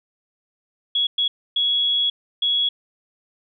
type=tone bursts at uneven times; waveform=sine; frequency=3348 Hz; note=G#7; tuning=13 cents sharp; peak=-17 dBFS; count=4; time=0.95-1.07 / 1.18-1.28 / 1.56-2.1 / 2.42-2.69 s; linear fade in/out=5 ms; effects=none